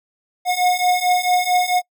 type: beating tone pair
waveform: square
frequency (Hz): 721 / 725.5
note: F#5 / F#5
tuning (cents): -45 / -34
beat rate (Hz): 4.5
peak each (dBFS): -20 / -18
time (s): 0.45-1.82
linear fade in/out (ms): 50
effects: noise-tail reverb RT60 0.1 s tail -26 dB re dry